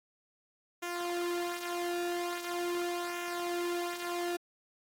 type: tone with flanger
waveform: sawtooth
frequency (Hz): 349.2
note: F4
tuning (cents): 0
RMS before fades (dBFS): -35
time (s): 0.82-4.37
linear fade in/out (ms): 10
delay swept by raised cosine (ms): 0.22 to 3.82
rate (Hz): 0.42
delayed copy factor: -0.55
effects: AAC 64 kbps